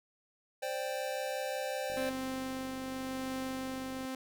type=chord; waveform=square; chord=C suspended second; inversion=none; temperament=just; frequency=523.3 / 588.7 / 784.9 Hz; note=C5 / D5 / G5; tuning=0 / +4 / +2 cents; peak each=-38 / -40 / -41 dBFS; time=0.62-2.1 s; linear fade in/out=10 ms
type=click train; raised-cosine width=2 ms; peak=-37 dBFS; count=104; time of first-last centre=1.9-4.05 s; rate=47.9 Hz
type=tone with tremolo; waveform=sawtooth; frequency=261.6 Hz; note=C4; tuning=in tune; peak=-31 dBFS; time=1.97-4.15 s; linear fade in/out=2 ms; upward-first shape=triangle; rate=0.9 Hz; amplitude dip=30%
effects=none